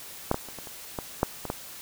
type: clicks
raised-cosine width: 1 ms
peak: -8 / -13 / -28 / -25 / -28 / -16 / -7 / -19 / -14 dBFS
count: 9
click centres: 0.314 / 0.344 / 0.487 / 0.587 / 0.672 / 0.988 / 1.231 / 1.453 / 1.501 s
effects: white hiss -43 dBFS RMS until 1.81 s